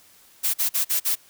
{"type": "noise bursts", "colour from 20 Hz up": "blue", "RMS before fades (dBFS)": -22, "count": 5, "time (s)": [0.43, 1.156], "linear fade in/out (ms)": 20, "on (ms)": 110, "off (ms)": 44, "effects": ["white hiss -54 dBFS RMS until 1.29 s"]}